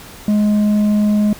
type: tone with tanh clipping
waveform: sine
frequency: 209.4 Hz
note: G#3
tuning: 15 cents sharp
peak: -12 dBFS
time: 0.28-1.33 s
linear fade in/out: 2 ms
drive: 5 dB
effects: pink hiss -37 dBFS RMS until 1.39 s